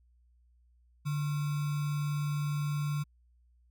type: tone with sample-and-hold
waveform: sine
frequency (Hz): 146.83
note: D3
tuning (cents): 0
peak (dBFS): -29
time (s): 1.05-3.04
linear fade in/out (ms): 20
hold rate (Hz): 1225
effects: added 60 Hz sine -62 dBFS peak until 3.7 s